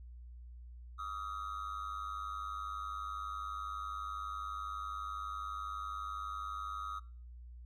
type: tone with amplitude modulation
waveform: triangle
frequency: 1254 Hz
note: D#6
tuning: 13 cents sharp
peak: -33 dBFS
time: 0.98-7 s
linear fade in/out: 20 ms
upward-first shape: sine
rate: 100 Hz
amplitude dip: 100%
effects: noise-tail reverb RT60 0.5 s tail -23 dB re dry + added 60 Hz sine -48 dBFS peak until 7.65 s